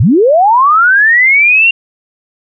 sine linear sweep, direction up, 85.1 to 2789 Hz, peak -4 dBFS, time 0-1.71 s, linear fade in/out 5 ms, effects none

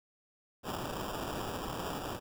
white noise with sample-and-hold, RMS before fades -38 dBFS, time 0.63-2.2 s, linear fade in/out 50 ms, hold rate 2100 Hz, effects none

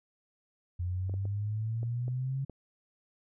sine exponential sweep, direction up, 87.31 to 137.4 Hz, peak -30 dBFS, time 0.79-2.45 s, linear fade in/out 10 ms
clicks, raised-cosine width 2 ms, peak -31 dBFS, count 6, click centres 1.096 / 1.14 / 1.254 / 1.831 / 2.081 / 2.497 s
effects none

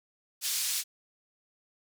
pink band-pass noise, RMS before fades -31 dBFS, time 0.41-0.84 s, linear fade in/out 50 ms, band 4300 to 14000 Hz, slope 12 dB/octave, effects none

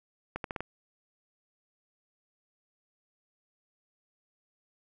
accelerating click train, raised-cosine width 0.5 ms, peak -19 dBFS, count 5, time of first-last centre 0.36-0.606 s, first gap 82 ms, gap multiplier 0.81, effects none

